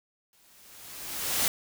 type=noise with exponential growth; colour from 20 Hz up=white; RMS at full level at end=-24 dBFS; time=0.33-1.48 s; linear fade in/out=1 ms; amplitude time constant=250 ms; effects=none